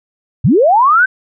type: linear sweep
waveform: sine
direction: up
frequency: 90.6 to 1568 Hz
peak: -6 dBFS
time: 0.44-1.06 s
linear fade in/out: 10 ms
effects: none